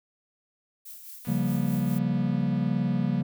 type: noise with tremolo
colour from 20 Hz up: violet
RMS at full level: -42 dBFS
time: 0.85-1.99 s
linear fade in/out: 10 ms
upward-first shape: sine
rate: 4.8 Hz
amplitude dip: 45%
type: click train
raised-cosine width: 0.3 ms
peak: -34 dBFS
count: 481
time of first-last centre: 1.25-3.209 s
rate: 245 Hz
type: chord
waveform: triangle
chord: G half-diminished seventh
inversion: second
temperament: equal with one note detuned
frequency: 138.59 / 174.61 / 196 / 234.8 Hz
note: Db3 / F3 / G3 / Bb3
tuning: 0 / 0 / 0 / +13 cents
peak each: -27 dBFS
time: 1.27-3.23 s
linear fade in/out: 10 ms
effects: none